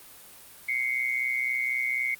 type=tone pair together; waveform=sine; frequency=2093 / 2217 Hz; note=C7 / C#7; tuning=0 / 0 cents; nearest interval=minor second; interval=100 cents; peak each=-28 dBFS; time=0.68-2.15 s; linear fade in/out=10 ms; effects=white hiss -49 dBFS RMS until 2.19 s + Opus 32 kbps